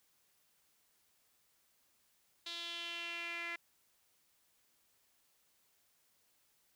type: tone with band-pass filter sweep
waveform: sawtooth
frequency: 341 Hz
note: F4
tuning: 41 cents flat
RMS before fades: -43 dBFS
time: 2.46-3.56 s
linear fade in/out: 5 ms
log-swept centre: 3800 to 2100 Hz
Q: 4.3
effects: white hiss -74 dBFS RMS until 6.75 s